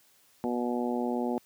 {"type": "harmonic tone", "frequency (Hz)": 121.7, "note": "B2", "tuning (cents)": -25, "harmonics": [2, 3, 4, 5, 6, 7], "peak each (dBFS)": [-30, -34, -36, -39, -38, -38], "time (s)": [0.44, 1.38], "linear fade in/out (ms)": 0, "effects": ["white hiss -63 dBFS RMS until 1.45 s", "high-pass 80 Hz 12 dB/octave"]}